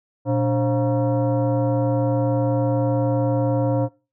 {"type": "tone with frequency modulation", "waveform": "sine", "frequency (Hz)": 119.8, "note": "A#2", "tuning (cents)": 48, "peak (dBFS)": -17, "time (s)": [0.25, 3.89], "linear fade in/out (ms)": 50, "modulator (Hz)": 412, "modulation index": 1.3, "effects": ["noise-tail reverb RT60 0.3 s tail -21 dB re dry"]}